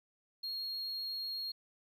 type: tone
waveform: sine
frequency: 4273 Hz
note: C8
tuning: 36 cents sharp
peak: -34 dBFS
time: 0.43-1.52 s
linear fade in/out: 10 ms
effects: tanh soft clip ceiling -36 dBFS + 12-bit